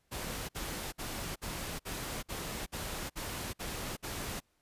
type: noise bursts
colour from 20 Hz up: pink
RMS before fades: -39 dBFS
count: 10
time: 0.11-4.405 s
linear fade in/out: 20 ms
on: 380 ms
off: 55 ms
effects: pink hiss -75 dBFS RMS until 4.61 s + resampled to 32000 Hz